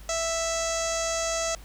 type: tone with low-pass filter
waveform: sawtooth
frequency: 659.3 Hz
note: E5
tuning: in tune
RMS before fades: -28 dBFS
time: 0.09-1.55 s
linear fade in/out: 2 ms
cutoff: 6700 Hz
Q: 6.3
effects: added 50 Hz sine -43 dBFS peak until 1.64 s + pink hiss -52 dBFS RMS until 1.64 s